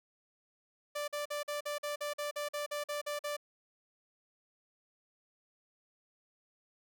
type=tone bursts; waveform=sawtooth; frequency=587.3 Hz; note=D5; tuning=in tune; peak=-31 dBFS; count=14; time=0.95-3.368 s; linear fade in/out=10 ms; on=130 ms; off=46 ms; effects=none